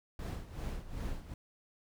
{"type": "noise with tremolo", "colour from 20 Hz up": "brown", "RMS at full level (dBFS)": -37, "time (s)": [0.19, 1.34], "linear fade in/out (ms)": 2, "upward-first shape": "sine", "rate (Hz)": 2.6, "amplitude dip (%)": 75, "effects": []}